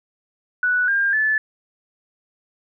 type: tone with pitch steps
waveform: sine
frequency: 1479 / 1603.6 / 1738.6 Hz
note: F#6 / G6 / A6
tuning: -1 / +39 / -21 cents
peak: -16 dBFS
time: 0.63-1.38 s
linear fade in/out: 2 ms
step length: 250 ms
effects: none